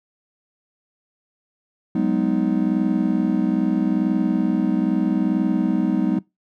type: chord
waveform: triangle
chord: G# minor seventh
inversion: third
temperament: just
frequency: 186.89 / 207.7 / 249.2 / 311.5 Hz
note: F#3 / G#3 / B3 / D#4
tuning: +18 / 0 / +16 / +2 cents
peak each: -21 dBFS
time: 1.95-6.19 s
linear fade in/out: 5 ms
effects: noise-tail reverb RT60 0.2 s tail -22 dB re dry